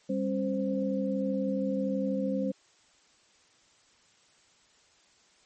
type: tone cluster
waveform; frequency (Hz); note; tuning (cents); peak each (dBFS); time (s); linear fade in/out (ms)
sine; 198.5 / 271 / 522; G3 / C#4 / C5; +22 / -39 / -4; -30 / -32 / -32; 0.09-2.52; 10
effects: white hiss -63 dBFS RMS until 5.45 s + MP3 32 kbps